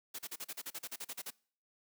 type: noise bursts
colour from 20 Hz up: white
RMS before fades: -42 dBFS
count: 14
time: 0.14-1.306 s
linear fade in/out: 10 ms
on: 48 ms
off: 38 ms
effects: noise-tail reverb RT60 0.5 s tail -24 dB re dry + high-pass 200 Hz 12 dB/octave